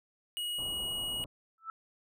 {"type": "tone", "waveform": "square", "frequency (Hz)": 2900, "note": "F#7", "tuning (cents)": -35, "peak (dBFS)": -34, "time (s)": [0.37, 1.24], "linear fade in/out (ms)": 0}
{"type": "low-pass noise", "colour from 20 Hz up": "pink", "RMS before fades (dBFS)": -47, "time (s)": [0.58, 1.26], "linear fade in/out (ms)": 5, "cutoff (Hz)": 1200, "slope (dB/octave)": 48}
{"type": "tone with exponential growth", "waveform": "sine", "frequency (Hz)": 1320, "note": "E6", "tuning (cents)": 2, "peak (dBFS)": -33, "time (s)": [1.58, 1.7], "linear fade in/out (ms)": 1, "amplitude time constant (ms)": 25}
{"effects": []}